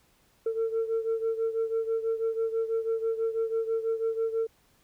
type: beating tone pair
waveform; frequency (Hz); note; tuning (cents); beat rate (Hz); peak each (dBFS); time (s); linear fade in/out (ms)
sine; 449.8 / 455.9; A4 / A#4; +38 / -39; 6.1; -26 / -30; 0.46-4.47; 5
effects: tanh soft clip ceiling -22 dBFS + pink hiss -65 dBFS RMS until 4.83 s